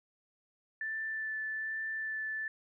sine tone with vibrato, 1760 Hz, A6, in tune, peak -34 dBFS, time 0.81-2.48 s, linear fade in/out 2 ms, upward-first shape sine, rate 1.2 Hz, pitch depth 10 cents each way, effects none

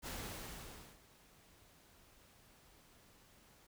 pink noise with ADSR envelope, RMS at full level -44 dBFS, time 0.02-3.67 s, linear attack 46 ms, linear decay 910 ms, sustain -21 dB, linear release 10 ms, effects none

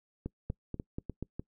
two click trains, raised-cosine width 3 ms, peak -24 / -23 dBFS, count 4 / 5, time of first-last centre 0.5-1.396 / 0.26-1.226 s, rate 3.35 / 4.14 Hz, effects noise-tail reverb RT60 0.1 s tail -24 dB re dry

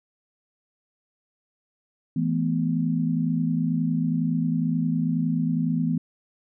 sine chord, E suspended fourth, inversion none, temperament equal with one note detuned, 164.81 / 217.3 / 246.9 Hz, E3 / A3 / B3, 0 / -21 / 0 cents, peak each -24 / -29 / -25 dBFS, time 2.16-5.98 s, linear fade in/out 5 ms, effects none

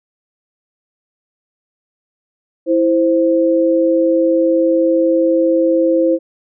sine tone pair together, 329.6 / 522.5 Hz, E4 / C5, 0 / -2 cents, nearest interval minor sixth, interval 798 cents, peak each -13 dBFS, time 2.66-6.19 s, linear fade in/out 50 ms, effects none

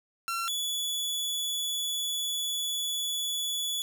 sawtooth tone pair in turn, 1359 / 3424 Hz, F6 / A7, -48 / -48 cents, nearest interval octave + major third, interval 1600 cents, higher second, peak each -26 dBFS, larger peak neither, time 0.28-0.48 / 0.48-3.82 s, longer second, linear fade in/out 0 ms, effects none

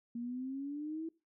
sine exponential sweep, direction up, 233.1 to 329.3 Hz, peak -37 dBFS, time 0.15-1.09 s, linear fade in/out 5 ms, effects noise-tail reverb RT60 0.3 s tail -22 dB re dry

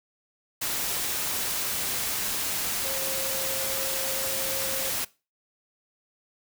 sine tone in noise, 535 Hz, C5, 38 cents sharp, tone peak -35 dBFS, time 2.84-4.9 s, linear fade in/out 10 ms, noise white, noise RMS -29 dBFS, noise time 0.61-5.05 s, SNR -9 dB, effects noise-tail reverb RT60 0.3 s tail -21 dB re dry

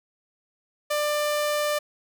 sawtooth tone, 594 Hz, D5, 20 cents sharp, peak -19 dBFS, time 0.9-1.79 s, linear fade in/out 10 ms, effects none

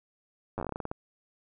slowing click train, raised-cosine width 1 ms, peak -20 dBFS, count 13, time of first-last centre 0.58-0.915 s, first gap 9 ms, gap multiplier 1.19, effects none

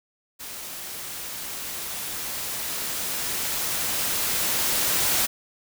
white noise with level ramp, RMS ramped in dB -37 to -22 dBFS, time 0.39-5.27 s, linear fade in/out 20 ms, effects none

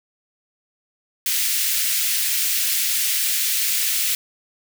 white high-pass noise, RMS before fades -21 dBFS, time 1.26-4.15 s, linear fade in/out 2 ms, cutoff 1900 Hz, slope 24 dB/octave, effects none

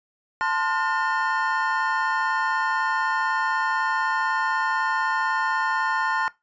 triangle tone cluster, 884 / 1040 / 1429 / 1806 Hz, A5 / C6 / F6 / A6, +8 / -11 / +39 / +45 cents, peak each -25 / -25 / -24 / -27 dBFS, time 0.41-6.28 s, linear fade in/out 0 ms, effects noise-tail reverb RT60 0.2 s tail -20 dB re dry + resampled to 16000 Hz

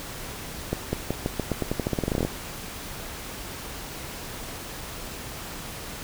accelerating click train, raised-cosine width 2 ms, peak -11 dBFS, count 20, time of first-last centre 0.73-2.25 s, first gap 200 ms, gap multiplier 0.88, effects pink hiss -37 dBFS RMS until 6.03 s

